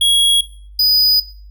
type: tone pair in turn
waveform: square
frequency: 3316 / 4968 Hz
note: G#7 / D#8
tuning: -3 / -3 cents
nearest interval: perfect fifth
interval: 700 cents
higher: second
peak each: -11 dBFS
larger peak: neither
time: 0.01-0.41 / 0.79-1.2 s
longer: second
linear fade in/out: 5 ms
effects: noise-tail reverb RT60 0.5 s tail -18 dB re dry + added 50 Hz sine -35 dBFS peak until 1.5 s